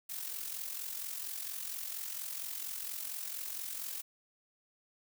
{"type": "noise with amplitude modulation", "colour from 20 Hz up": "blue", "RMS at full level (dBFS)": -38, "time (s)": [0.09, 4.02], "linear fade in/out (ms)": 10, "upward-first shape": "sine", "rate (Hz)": 44.3, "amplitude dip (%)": 60, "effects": []}